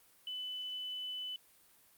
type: tone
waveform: sine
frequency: 3000 Hz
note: F#7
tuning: 23 cents sharp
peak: -38 dBFS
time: 0.27-1.36 s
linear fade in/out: 2 ms
effects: white hiss -65 dBFS RMS until 1.97 s + Opus 32 kbps